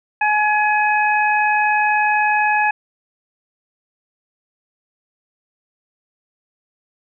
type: harmonic tone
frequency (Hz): 844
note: G#5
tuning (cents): +28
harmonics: 1 / 2 / 3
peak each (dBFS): -16 / -19 / -21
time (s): 0.21-2.71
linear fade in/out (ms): 5
effects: none